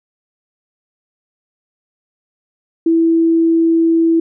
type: tone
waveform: sine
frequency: 329.6 Hz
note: E4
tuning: in tune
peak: -9 dBFS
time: 2.86-4.2 s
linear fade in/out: 5 ms
effects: none